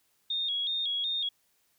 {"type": "tone with vibrato", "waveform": "sine", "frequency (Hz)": 3490, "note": "A7", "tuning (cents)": -15, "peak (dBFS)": -28, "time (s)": [0.3, 1.29], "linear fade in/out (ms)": 5, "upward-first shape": "square", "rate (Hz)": 2.7, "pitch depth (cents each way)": 84, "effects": ["white hiss -71 dBFS RMS until 1.78 s"]}